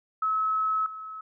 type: tone with level steps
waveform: sine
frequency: 1291 Hz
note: E6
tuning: 37 cents flat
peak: -23 / -36 dBFS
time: 0.22-1.21 s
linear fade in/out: 5 ms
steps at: 0.86 s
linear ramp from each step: 2 ms
effects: none